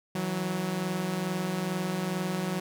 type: tone pair together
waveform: sawtooth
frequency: 162.7 / 185 Hz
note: E3 / F#3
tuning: -22 / 0 cents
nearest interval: major second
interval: 222 cents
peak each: -30 / -26 dBFS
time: 0.15-2.6 s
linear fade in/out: 5 ms
effects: none